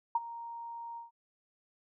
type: tone with ADSR envelope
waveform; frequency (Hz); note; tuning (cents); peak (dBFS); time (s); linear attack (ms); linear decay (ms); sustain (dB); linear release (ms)
sine; 932.3; A#5; 0; -23; 0.15-1.11; 5; 31; -17; 140
effects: none